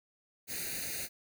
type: noise with comb filter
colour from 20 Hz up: white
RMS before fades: -38 dBFS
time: 0.47-1.09 s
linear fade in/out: 50 ms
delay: 0.46 ms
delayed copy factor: +0.9
effects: none